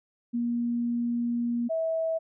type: tone pair in turn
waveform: sine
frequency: 237.6 / 649.5 Hz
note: A#3 / E5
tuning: +33 / -26 cents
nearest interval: octave + perfect fourth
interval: 1741 cents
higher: second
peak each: -25 dBFS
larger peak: neither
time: 0.33-1.69 / 1.69-2.19 s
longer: first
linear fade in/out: 20 ms
effects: none